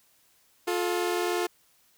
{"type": "tone pair together", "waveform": "sawtooth", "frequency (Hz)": [353.5, 435.1], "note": ["F4", "A4"], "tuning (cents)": [21, -19], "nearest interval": "major third", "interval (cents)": 360, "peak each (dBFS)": [-23, -27], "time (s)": [0.67, 1.47], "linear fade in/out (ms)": 10, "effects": ["white hiss -64 dBFS RMS until 1.97 s"]}